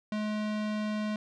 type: tone with low-pass filter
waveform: square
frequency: 212.5 Hz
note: G#3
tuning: 40 cents sharp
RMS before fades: -32 dBFS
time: 0.12-1.16 s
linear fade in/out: 2 ms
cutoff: 4200 Hz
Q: 0.83
effects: none